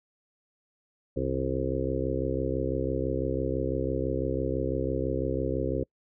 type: harmonic tone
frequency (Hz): 66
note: C2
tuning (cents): +16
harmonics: 1 / 2 / 4 / 5 / 6 / 7 / 8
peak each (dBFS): -34 / -34 / -34 / -34 / -34 / -34 / -34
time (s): 1.16-5.84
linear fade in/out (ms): 10
effects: noise-tail reverb RT60 0.1 s tail -26 dB re dry